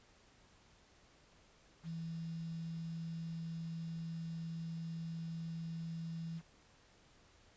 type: tone with quantisation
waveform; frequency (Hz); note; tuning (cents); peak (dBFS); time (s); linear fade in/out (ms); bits
sine; 164.81; E3; 0; -40; 1.83-6.42; 50; 10
effects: pink hiss -66 dBFS RMS until 7.56 s + resampled to 16000 Hz